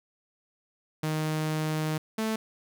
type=tone pair in turn; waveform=sawtooth; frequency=155.56 / 220 Hz; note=D#3 / A3; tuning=0 / 0 cents; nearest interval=tritone; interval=600 cents; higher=second; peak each=-23 dBFS; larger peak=neither; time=1.03-1.98 / 2.18-2.36 s; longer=first; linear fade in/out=5 ms; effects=none